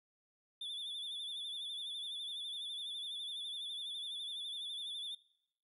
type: tone with vibrato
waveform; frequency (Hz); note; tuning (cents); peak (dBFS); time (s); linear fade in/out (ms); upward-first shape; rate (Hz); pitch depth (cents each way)
triangle; 3495; A7; -12; -39; 0.61-5.15; 5; sine; 12; 65
effects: noise-tail reverb RT60 0.8 s tail -21 dB re dry + resampled to 32000 Hz